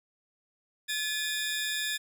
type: tone cluster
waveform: sawtooth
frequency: 1717 / 2440 / 3577 / 3739 Hz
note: A6 / D#7 / A7 / A#7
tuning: -43 / -34 / +28 / +4 cents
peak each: -29 / -35 / -33 / -35 dBFS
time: 0.88-1.98 s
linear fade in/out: 20 ms
effects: none